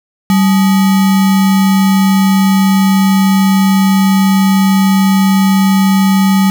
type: tone with sample-and-hold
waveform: sine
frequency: 193.1 Hz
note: G3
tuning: 26 cents flat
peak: -6 dBFS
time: 0.3-6.5 s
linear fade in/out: 0 ms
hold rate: 1050 Hz
effects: none